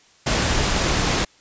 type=noise; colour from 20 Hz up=pink; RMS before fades=-20 dBFS; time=0.26-1.25 s; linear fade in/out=10 ms; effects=white hiss -54 dBFS RMS until 1.4 s + resampled to 16000 Hz